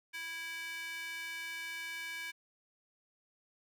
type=tone with high-pass filter; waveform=square; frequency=329.5 Hz; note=E4; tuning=1 cent flat; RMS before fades=-42 dBFS; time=0.13-2.32 s; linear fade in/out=20 ms; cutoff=2000 Hz; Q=5.2; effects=none